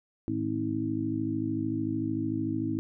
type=harmonic tone with a mistuned harmonic; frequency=53.4 Hz; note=G#1; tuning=49 cents sharp; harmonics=2 / 3 / 4 / 5 / 6; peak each=-35 / -41 / -39 / -32 / -31 dBFS; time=0.28-2.79 s; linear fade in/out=0 ms; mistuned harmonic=3; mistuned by=-48 cents; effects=none